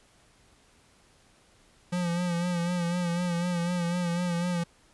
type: tone with vibrato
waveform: square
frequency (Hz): 174.61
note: F3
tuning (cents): 0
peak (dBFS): -27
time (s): 1.92-4.64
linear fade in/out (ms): 10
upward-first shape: sine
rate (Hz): 4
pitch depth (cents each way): 47
effects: pink hiss -61 dBFS RMS until 4.93 s + resampled to 24000 Hz